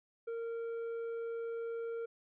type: tone with tanh clipping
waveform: sine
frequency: 461.3 Hz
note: A#4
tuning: 18 cents flat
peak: -38 dBFS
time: 0.27-2.06 s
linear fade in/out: 10 ms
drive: 6 dB
effects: none